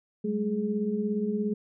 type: tone cluster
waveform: sine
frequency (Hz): 195.1 / 212.2 / 419.3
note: G3 / G#3 / G#4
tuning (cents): -8 / +38 / +17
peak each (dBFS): -33 / -28 / -31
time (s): 0.24-1.54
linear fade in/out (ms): 10
effects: none

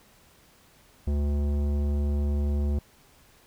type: tone with tanh clipping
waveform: sine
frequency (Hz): 72.3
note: D2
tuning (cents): -27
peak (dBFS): -25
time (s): 1.07-2.79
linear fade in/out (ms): 5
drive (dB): 15
effects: pink hiss -58 dBFS RMS until 3.46 s

